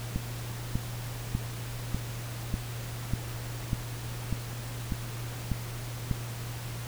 click train, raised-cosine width 5 ms, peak -16 dBFS, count 11, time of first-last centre 0.16-6.112 s, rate 1.68 Hz, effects added 118 Hz sine -36 dBFS peak until 6.87 s + pink hiss -42 dBFS RMS until 6.87 s

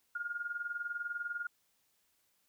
sine tone with tremolo, 1421 Hz, F6, 30 cents sharp, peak -33 dBFS, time 0.15-1.47 s, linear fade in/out 5 ms, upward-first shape sine, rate 20 Hz, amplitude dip 75%, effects white hiss -75 dBFS RMS until 2.48 s

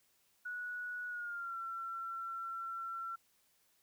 sine tone with pitch glide, 1467 to 1353 Hz, F#6 to E6, -15 to +45 cents, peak -39 dBFS, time 0.45-3.16 s, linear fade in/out 10 ms, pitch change -140 cents, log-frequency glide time 1.08-1.58 s, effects white hiss -73 dBFS RMS until 3.82 s

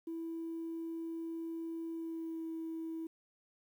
sine tone with pitch glide, 329.6 to 325.1 Hz, E4 to E4, 0 to -24 cents, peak -37 dBFS, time 0.07-3.07 s, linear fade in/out 5 ms, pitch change -24 cents, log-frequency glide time 1.92-2.48 s, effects tanh soft clip ceiling -34 dBFS + 11-bit

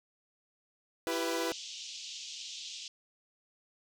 sawtooth chord, E minor, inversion none, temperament equal with one note detuned, 334.6 / 392 / 493.9 Hz, E4 / G4 / B4, +26 / 0 / 0 cents, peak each -31 / -35 / -31 dBFS, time 1.07-1.52 s, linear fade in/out 0 ms
pink band-pass noise, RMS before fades -44 dBFS, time 1.11-2.88 s, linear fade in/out 2 ms, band 2800 to 6900 Hz, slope 48 dB/octave
effects none

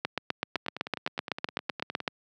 two click trains, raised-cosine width 0.3 ms, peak -11 / -19 dBFS, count 17 / 15, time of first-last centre 0.05-2.078 / 0.56-2.003 s, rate 7.89 / 9.7 Hz, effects high-pass 150 Hz 12 dB/octave

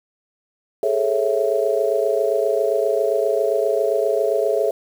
sine chord, A major seventh, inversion third, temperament just, 412.5 / 440 / 550 / 660 Hz, G#4 / A4 / C#5 / E5, -12 / 0 / -14 / +2 cents, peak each -22 dBFS, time 0.83-4.71 s, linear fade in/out 2 ms, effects 7-bit

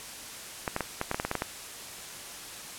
clicks, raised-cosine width 0.5 ms, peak -13 dBFS, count 11, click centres 0.678 / 0.764 / 0.807 / 1.014 / 1.114 / 1.145 / 1.199 / 1.25 / 1.314 / 1.353 / 1.421 s, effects white hiss -42 dBFS RMS until 2.78 s + low-pass 11000 Hz 12 dB/octave

